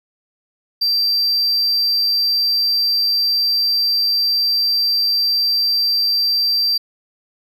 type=tone; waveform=triangle; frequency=4699 Hz; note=D8; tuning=in tune; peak=-13 dBFS; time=0.81-6.78 s; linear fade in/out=10 ms; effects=none